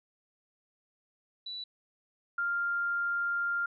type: tone pair in turn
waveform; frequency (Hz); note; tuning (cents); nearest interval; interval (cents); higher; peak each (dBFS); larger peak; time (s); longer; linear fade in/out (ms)
sine; 3951 / 1396.9; B7 / F6; 0 / 0; octave + tritone; 1800; first; -37 / -28; second; 1.46-1.64 / 2.38-3.66; second; 5
effects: none